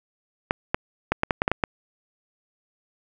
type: clicks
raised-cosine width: 0.5 ms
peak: -5 dBFS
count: 9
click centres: 0.509 / 0.745 / 1.12 / 1.234 / 1.308 / 1.419 / 1.479 / 1.516 / 1.638 s
effects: none